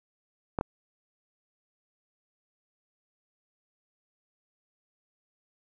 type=clicks; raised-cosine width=1 ms; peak=-14 dBFS; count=2; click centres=0.588 / 0.611 s; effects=none